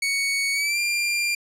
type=tone with pitch glide; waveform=sawtooth; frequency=2228 to 2388 Hz; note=C#7 to D7; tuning=+8 to +28 cents; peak=-18 dBFS; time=0.02-1.35 s; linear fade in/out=5 ms; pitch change=+120 cents; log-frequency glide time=0.53-0.79 s; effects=low-pass 11000 Hz 12 dB/octave